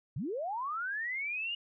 sine linear sweep, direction up, 103.83 to 2885 Hz, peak -33 dBFS, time 0.16-1.55 s, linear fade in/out 5 ms, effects none

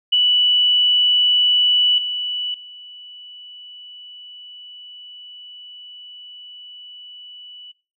sine tone with level steps, 2960 Hz, F#7, in tune, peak -12 / -21 / -36 dBFS, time 0.12-7.72 s, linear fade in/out 10 ms, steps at 1.98 / 2.54 s, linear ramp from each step 2 ms, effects noise-tail reverb RT60 0.3 s tail -19 dB re dry

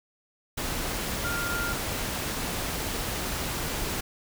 sine tone in noise, 1402 Hz, F6, 6 cents sharp, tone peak -30 dBFS, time 1.24-1.73 s, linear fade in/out 10 ms, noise pink, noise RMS -31 dBFS, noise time 0.57-4.01 s, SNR -2 dB, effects none

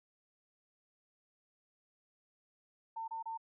sine tone bursts, 902 Hz, A5, 43 cents sharp, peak -38 dBFS, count 3, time 2.96-3.376 s, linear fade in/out 10 ms, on 120 ms, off 28 ms, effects none

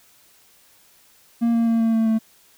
triangle tone with pitch steps, 233.1 / 230.8 / 228.6 / 226.3 / 224.1 / 221.9 Hz, A#3 / A#3 / A#3 / A3 / A3 / A3, 0 / -17 / -34 / +49 / +32 / +15 cents, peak -14 dBFS, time 1.41-2.19 s, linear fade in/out 20 ms, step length 130 ms, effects white hiss -55 dBFS RMS until 2.57 s

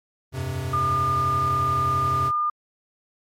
square chord, F suspended second, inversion none, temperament equal with one note detuned, 86.45 / 98 / 130.81 Hz, F2 / G2 / C3, -17 / 0 / 0 cents, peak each -33 / -33 / -29 dBFS, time 0.32-2.32 s, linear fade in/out 50 ms
sine tone, 1208 Hz, D6, 48 cents sharp, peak -20 dBFS, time 0.73-2.5 s, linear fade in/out 5 ms
effects MP3 64 kbps

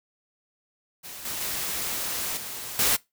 white noise with level steps, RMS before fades -40 / -32 / -30 / -36 / -22 dBFS, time 1.03-2.97 s, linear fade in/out 20 ms, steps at 1.25 / 1.41 / 2.37 / 2.79 s, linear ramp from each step 2 ms, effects noise-tail reverb RT60 0.2 s tail -22 dB re dry

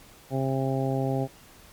harmonic tone, 133.6 Hz, C3, 36 cents sharp, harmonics 1 / 2 / 3 / 4 / 5 / 6, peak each -27 / -30 / -32 / -33 / -34 / -35 dBFS, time 0.3-1.28 s, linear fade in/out 50 ms, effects pink hiss -52 dBFS RMS until 1.72 s + MP3 96 kbps

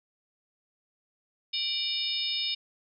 harmonic tone with a mistuned harmonic, 733 Hz, F#5, 16 cents flat, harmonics 3 / 4 / 5 / 6 / 7, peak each -39 / -34 / -31 / -39 / -34 dBFS, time 1.53-2.55 s, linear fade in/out 10 ms, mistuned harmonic 3, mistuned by +120 cents, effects none

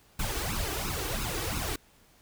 pink noise with flanger, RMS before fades -32 dBFS, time 0.19-1.76 s, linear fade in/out 5 ms, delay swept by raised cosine 0.76 to 2.66 ms, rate 2.9 Hz, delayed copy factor +0.8, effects pink hiss -61 dBFS RMS until 2.21 s

